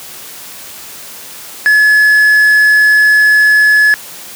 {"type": "tone", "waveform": "triangle", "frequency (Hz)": 1707, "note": "G#6", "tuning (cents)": 47, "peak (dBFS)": -3, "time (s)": [1.66, 3.94], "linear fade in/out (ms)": 0, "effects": ["white hiss -30 dBFS RMS until 4.35 s", "high-pass 100 Hz 12 dB/octave"]}